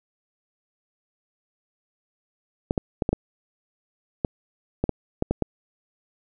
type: clicks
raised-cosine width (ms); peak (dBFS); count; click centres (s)
2; -8; 11; 2.709 / 2.778 / 3.022 / 3.091 / 3.13 / 4.248 / 4.84 / 4.893 / 5.224 / 5.31 / 5.423
effects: none